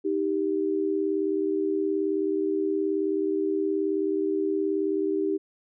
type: tone pair together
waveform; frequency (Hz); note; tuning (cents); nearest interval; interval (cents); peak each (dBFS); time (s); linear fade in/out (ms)
sine; 313.1 / 392; D#4 / G4; +11 / 0; major third; 389; -27 / -25; 0.04-5.38; 20
effects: none